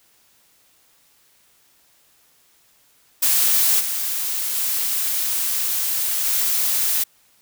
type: noise with level steps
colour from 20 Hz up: blue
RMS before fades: -17 / -24 / -22 / -20 dBFS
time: 3.22-7.04 s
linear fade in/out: 10 ms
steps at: 3.79 / 4.54 / 6.24 s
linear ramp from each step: 20 ms
effects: white hiss -58 dBFS RMS until 7.41 s